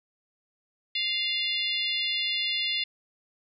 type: harmonic tone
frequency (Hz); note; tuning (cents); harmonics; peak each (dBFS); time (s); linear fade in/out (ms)
698.5; F5; 0; 3 / 4 / 5 / 6 / 7; -33 / -31 / -30 / -33 / -39; 0.95-2.84; 5
effects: none